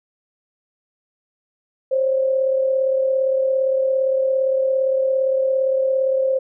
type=tone pair together; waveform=sine; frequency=527.5 / 565 Hz; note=C5 / C#5; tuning=+14 / +33 cents; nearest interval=minor second; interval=119 cents; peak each=-16 / -26 dBFS; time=1.91-6.39 s; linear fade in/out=10 ms; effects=none